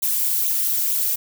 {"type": "noise with flanger", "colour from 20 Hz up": "violet", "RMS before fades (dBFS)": -21, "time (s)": [0.02, 1.16], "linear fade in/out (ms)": 10, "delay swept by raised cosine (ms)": [0.28, 4.18], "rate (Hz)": 2.2, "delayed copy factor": 0.75, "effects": []}